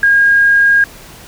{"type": "tone", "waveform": "sine", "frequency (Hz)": 1626, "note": "G#6", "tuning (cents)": -37, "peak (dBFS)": -6, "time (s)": [0.03, 0.84], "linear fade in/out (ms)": 2, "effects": ["pink hiss -36 dBFS RMS until 1.27 s"]}